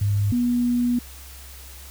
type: tone pair in turn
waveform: sine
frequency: 102 / 242.6 Hz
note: G#2 / B3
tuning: -31 / -31 cents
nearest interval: octave + minor third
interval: 1500 cents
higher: second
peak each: -18 / -18 dBFS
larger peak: neither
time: 0.01-0.32 / 0.32-0.99 s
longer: second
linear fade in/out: 5 ms
effects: added 66 Hz sine -41 dBFS peak until 1.9 s + white hiss -44 dBFS RMS until 1.9 s